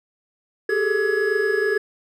triangle tone cluster, 390.7 / 417.6 / 439.9 / 1685 Hz, G4 / G#4 / A4 / G#6, -6 / +10 / 0 / +25 cents, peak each -22 dBFS, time 0.69-1.78 s, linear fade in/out 5 ms, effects none

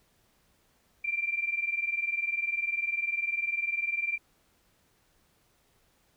sine tone pair together, 2349 / 2369 Hz, D7 / D7, 0 / +14 cents, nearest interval unison, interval 14 cents, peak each -32 / -30 dBFS, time 1.04-4.18 s, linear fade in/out 10 ms, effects pink hiss -68 dBFS RMS until 6.16 s

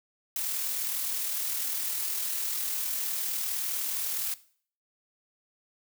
blue noise with amplitude modulation, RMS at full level -30 dBFS, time 0.36-4.34 s, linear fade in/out 2 ms, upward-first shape sine, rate 39.7 Hz, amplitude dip 30%, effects noise-tail reverb RT60 0.5 s tail -18 dB re dry

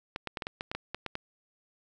clicks, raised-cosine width 0.3 ms, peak -18 dBFS, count 11, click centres 0.161 / 0.273 / 0.372 / 0.422 / 0.469 / 0.609 / 0.715 / 0.75 / 0.946 / 1.063 / 1.154 s, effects none

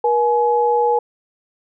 sine tone pair together, 478 / 845 Hz, A#4 / G#5, +43 / +30 cents, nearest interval minor seventh, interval 987 cents, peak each -16 dBFS, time 0.04-0.99 s, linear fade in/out 5 ms, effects none

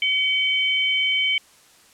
sine tone pair together, 2267 / 3076 Hz, C#7 / G7, +38 / -33 cents, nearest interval perfect fourth, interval 529 cents, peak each -21 dBFS, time 0.02-1.38 s, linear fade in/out 2 ms, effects white hiss -53 dBFS RMS until 1.93 s + low-pass 10000 Hz 12 dB/octave

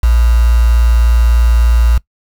sine tone with quantisation, 58.27 Hz, A#1, in tune, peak -6 dBFS, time 0.03-1.98 s, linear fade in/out 5 ms, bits 4, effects noise-tail reverb RT60 0.1 s tail -21 dB re dry

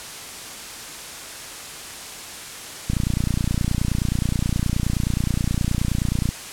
click train, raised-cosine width 5 ms, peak -9 dBFS, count 101, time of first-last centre 2.9-6.29 s, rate 29.5 Hz, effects white hiss -35 dBFS RMS until 6.52 s + low-pass 10000 Hz 12 dB/octave

